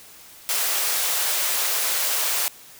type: high-pass noise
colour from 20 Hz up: white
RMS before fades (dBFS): -23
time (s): 0.49-2.48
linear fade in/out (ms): 0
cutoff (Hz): 460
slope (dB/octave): 24
effects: white hiss -46 dBFS RMS until 2.79 s